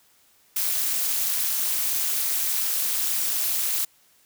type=noise with amplitude modulation; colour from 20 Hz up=blue; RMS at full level=-21 dBFS; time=0.56-3.85 s; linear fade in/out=5 ms; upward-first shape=sine; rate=258 Hz; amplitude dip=85%; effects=white hiss -60 dBFS RMS until 4.25 s